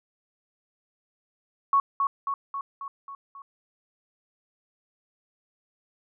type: tone with echo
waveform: sine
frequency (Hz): 1108.7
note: C#6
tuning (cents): 0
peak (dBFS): -17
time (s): 1.73-1.8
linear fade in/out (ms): 2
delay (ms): 270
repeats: 6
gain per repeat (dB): -4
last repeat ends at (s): 3.42
effects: none